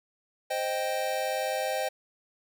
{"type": "chord", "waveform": "square", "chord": "C minor", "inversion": "none", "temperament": "equal", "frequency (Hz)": [523.3, 622.3, 784], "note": ["C5", "Eb5", "G5"], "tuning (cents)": [0, 0, 0], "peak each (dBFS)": -33, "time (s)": [0.5, 1.89], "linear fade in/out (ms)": 10, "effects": []}